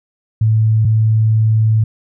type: tone pair in turn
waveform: sine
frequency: 110 / 110 Hz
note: A2 / A2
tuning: 0 / 0 cents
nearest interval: unison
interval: 0 cents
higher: neither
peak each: -9 dBFS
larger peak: neither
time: 0.41-0.85 / 0.85-1.84 s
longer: second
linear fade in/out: 5 ms
effects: none